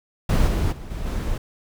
brown noise with level steps, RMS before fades -17 / -21 / -35 / -29 / -25 dBFS, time 0.29-1.38 s, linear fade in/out 5 ms, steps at 0.47 / 0.71 / 0.9 / 1.05 s, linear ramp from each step 20 ms, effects none

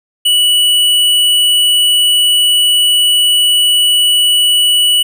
square tone, 2948 Hz, F#7, 7 cents flat, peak -8 dBFS, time 0.25-5.03 s, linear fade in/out 10 ms, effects none

